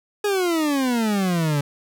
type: exponential sweep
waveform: 40% pulse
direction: down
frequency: 420.5 to 140.4 Hz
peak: -18 dBFS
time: 0.24-1.61 s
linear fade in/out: 5 ms
effects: none